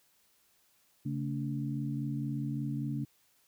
sine tone cluster, 138.8 / 222.4 / 287.4 Hz, C#3 / A3 / D4, +3 / +19 / -37 cents, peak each -34 / -38 / -38 dBFS, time 1.05-3.05 s, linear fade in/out 10 ms, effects white hiss -69 dBFS RMS until 3.47 s

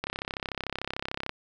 click train, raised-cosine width 0.3 ms, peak -15 dBFS, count 43, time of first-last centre 0.04-1.294 s, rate 33.5 Hz, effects none

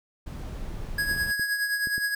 brown noise, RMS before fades -35 dBFS, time 0.26-1.32 s, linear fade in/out 10 ms
square tone with tremolo, 1661.2 Hz, G#6, in tune, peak -23 dBFS, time 0.98-2.15 s, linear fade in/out 5 ms, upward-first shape triangle, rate 9.6 Hz, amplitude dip 60%
clicks, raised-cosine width 3 ms, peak -26 dBFS, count 5, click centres 1.114 / 1.163 / 1.396 / 1.872 / 1.98 s
effects none

